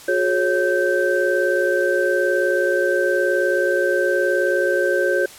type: tone cluster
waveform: sine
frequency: 362.9 / 421.9 / 550 / 1555 Hz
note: F#4 / G#4 / C#5 / G6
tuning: -34 / +27 / -14 / -14 cents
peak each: -21 / -24 / -20 / -22 dBFS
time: 0.08-5.26 s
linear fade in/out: 5 ms
effects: white hiss -41 dBFS RMS until 5.38 s + low-pass 12000 Hz 12 dB/octave